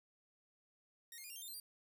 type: tone with pitch steps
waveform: 5% pulse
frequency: 1864.7 / 2130 / 2432 / 2778 / 3172 / 3623 / 4138 / 4726 Hz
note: A#6 / C7 / D#7 / F7 / G7 / A7 / C8 / D8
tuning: 0 / +30 / -40 / -10 / +20 / +50 / -20 / +10 cents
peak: -40 dBFS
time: 1.12-1.6 s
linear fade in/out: 2 ms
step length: 60 ms
effects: 12-bit